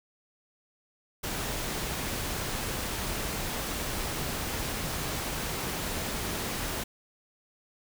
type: noise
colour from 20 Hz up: pink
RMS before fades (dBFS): -33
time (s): 1.23-6.84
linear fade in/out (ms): 10
effects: none